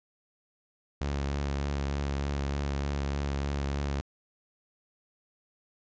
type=tone with vibrato; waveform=sawtooth; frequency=70.4 Hz; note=C#2; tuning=27 cents sharp; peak=-25 dBFS; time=1.01-4.01 s; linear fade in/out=0 ms; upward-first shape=triangle; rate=3.3 Hz; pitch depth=26 cents each way; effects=resampled to 16000 Hz